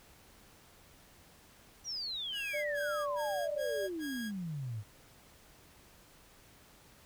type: exponential sweep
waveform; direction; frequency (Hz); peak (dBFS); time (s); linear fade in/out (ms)
sine; down; 5920 to 100; -36; 1.84-4.84; 50
type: tone bursts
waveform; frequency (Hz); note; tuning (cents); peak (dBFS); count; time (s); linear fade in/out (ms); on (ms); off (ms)
sawtooth; 1641; G#6; -21; -38; 5; 2.32-4.318; 50; 330; 87
type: tone with vibrato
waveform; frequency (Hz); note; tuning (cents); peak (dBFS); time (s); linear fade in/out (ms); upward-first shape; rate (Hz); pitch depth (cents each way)
sine; 587.3; D5; 0; -34; 2.53-3.88; 20; sine; 3.1; 22
effects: pink hiss -60 dBFS RMS until 7.05 s